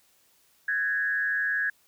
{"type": "tone with frequency modulation", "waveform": "sine", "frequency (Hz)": 1661.2, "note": "G#6", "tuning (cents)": 0, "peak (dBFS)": -24, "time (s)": [0.68, 1.7], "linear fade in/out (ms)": 5, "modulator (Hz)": 145, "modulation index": 0.68, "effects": ["white hiss -64 dBFS RMS until 1.87 s"]}